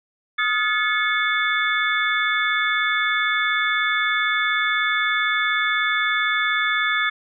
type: tone cluster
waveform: sine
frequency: 1255 / 1412 / 1722 / 2191 / 3500 Hz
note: D#6 / F6 / A6 / C#7 / A7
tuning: +15 / +19 / -38 / -21 / -10 cents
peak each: -25 / -30 / -22 / -24 / -27 dBFS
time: 0.38-7.1 s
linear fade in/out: 10 ms
effects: none